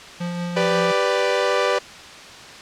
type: tone with tremolo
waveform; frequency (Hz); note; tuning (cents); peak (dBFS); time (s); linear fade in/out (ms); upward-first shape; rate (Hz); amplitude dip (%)
square; 174.61; F3; 0; -24; 0.2-0.92; 10; triangle; 5.5; 30
type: chord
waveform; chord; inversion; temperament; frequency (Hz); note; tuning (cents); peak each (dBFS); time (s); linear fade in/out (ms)
sawtooth; G major; none; equal with one note detuned; 392 / 495.6 / 587.3; G4 / B4 / D5; 0 / +6 / 0; -20 / -17 / -18; 0.56-1.79; 10
effects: white hiss -39 dBFS RMS until 2.61 s + low-pass 5000 Hz 12 dB/octave